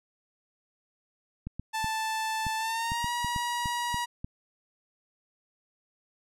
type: clicks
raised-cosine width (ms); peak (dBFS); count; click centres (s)
5; -23; 11; 1.47 / 1.596 / 1.844 / 2.467 / 2.919 / 3.044 / 3.246 / 3.362 / 3.658 / 3.944 / 4.245
type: tone with pitch glide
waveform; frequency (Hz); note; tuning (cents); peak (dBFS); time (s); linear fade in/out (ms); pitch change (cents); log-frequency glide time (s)
sawtooth; 880 to 959.6; A5 to A#5; 0 to +50; -25; 1.73-4.06; 20; +150; 2.57-3.1
effects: low-pass 12000 Hz 12 dB/octave